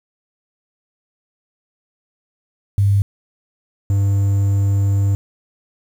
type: tone pair in turn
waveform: sine / triangle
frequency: 100 / 99.25 Hz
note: G2 / G2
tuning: +35 / +22 cents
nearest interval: unison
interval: 13 cents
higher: first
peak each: -11 dBFS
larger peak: neither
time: 2.78-3.02 / 3.9-5.15 s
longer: second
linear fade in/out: 0 ms
effects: 7-bit